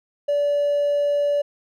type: tone with hard clipping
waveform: triangle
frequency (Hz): 578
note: D5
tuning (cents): -28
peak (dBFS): -18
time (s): 0.28-1.42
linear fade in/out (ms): 10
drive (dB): 4
effects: none